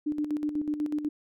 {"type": "tone with tremolo", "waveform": "sine", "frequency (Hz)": 298.8, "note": "D4", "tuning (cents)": 30, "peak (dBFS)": -25, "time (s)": [0.06, 1.09], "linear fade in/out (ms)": 10, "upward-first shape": "square", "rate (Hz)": 8.1, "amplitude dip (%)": 60, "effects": []}